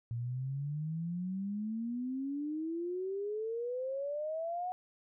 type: exponential sweep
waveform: sine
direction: up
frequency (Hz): 115.2 to 740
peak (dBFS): -34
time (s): 0.11-4.72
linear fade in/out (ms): 0
effects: none